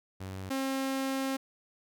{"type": "tone pair in turn", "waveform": "sawtooth", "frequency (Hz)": [95, 268], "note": ["F#2", "C4"], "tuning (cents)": [46, 42], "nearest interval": "octave + tritone", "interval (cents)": 1796, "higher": "second", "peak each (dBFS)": [-34, -26], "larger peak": "second", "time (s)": [[0.2, 0.5], [0.5, 1.37]], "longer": "second", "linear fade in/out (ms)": 10, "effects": []}